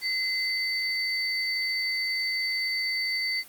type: tone pair together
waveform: sine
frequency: 2054 / 4550 Hz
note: C7 / C#8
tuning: -33 / +44 cents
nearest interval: octave + major second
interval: 1377 cents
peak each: -28 dBFS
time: 0.01-3.44 s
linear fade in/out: 50 ms
effects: white hiss -49 dBFS RMS until 3.48 s + Opus 48 kbps